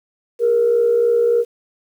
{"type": "tone pair together", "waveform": "sine", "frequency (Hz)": [407.6, 470.9], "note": ["G#4", "A#4"], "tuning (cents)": [-32, 18], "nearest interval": "major second", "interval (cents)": 250, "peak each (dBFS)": [-21, -12], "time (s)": [0.39, 1.45], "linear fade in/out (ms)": 50, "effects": ["tanh soft clip ceiling -6 dBFS", "8-bit"]}